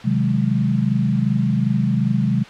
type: chord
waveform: sine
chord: Ab dominant seventh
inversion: first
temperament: equal with one note detuned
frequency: 130.44 / 155.56 / 185 / 207.7 Hz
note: C3 / Eb3 / Gb3 / Ab3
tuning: -5 / 0 / 0 / 0 cents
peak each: -20 / -24 / -22 / -20 dBFS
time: 0.04-2.44 s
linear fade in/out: 20 ms
effects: white hiss -39 dBFS RMS until 2.49 s + low-pass 3000 Hz 12 dB/octave